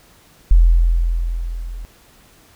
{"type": "tone with level ramp", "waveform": "sine", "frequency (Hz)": 42.28, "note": "E1", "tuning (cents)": 45, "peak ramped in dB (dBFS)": [-5, -27], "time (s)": [0.51, 1.85], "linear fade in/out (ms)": 0, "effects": ["pink hiss -50 dBFS RMS until 2.55 s"]}